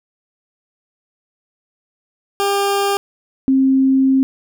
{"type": "tone pair in turn", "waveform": ["20% pulse", "sine"], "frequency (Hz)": [399.7, 266.2], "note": ["G4", "C4"], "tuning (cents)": [34, 30], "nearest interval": "perfect fifth", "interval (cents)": 704, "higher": "first", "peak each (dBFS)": -10, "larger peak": "neither", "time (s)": [[2.4, 2.97], [3.48, 4.23]], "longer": "second", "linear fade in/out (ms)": 0, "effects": []}